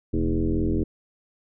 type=tone with frequency modulation; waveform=sine; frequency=147.3 Hz; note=D3; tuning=6 cents sharp; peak=-20 dBFS; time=0.13-0.84 s; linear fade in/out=10 ms; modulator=84.3 Hz; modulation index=2.9; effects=none